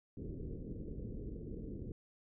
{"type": "low-pass noise", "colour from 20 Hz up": "pink", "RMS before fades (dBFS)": -44, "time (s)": [0.17, 1.92], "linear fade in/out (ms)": 2, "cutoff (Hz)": 460, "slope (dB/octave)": 48, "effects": []}